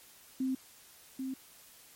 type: tone pair in turn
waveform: sine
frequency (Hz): 261.6 / 263.3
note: C4 / C4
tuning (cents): 0 / +11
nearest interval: unison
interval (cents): 11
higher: second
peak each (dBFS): -29 / -34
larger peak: first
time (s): 0.4-0.55 / 1.19-1.34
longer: neither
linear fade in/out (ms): 5
effects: white hiss -57 dBFS RMS until 1.95 s + MP3 64 kbps

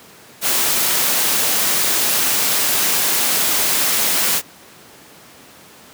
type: noise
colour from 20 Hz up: white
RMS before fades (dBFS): -17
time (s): 0.41-4.42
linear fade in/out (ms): 50
effects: pink hiss -43 dBFS RMS until 5.93 s + high-pass 150 Hz 12 dB/octave

